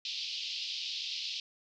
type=band-pass noise; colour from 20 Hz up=white; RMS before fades=-38 dBFS; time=0.05-1.4 s; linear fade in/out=2 ms; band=2700 to 5000 Hz; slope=48 dB/octave; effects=none